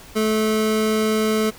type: tone pair together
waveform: square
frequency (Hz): 217.1 / 434.5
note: A3 / A4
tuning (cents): -23 / -22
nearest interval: octave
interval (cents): 1201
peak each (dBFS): -21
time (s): 0.15-1.51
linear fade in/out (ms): 20
effects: pink hiss -43 dBFS RMS until 1.58 s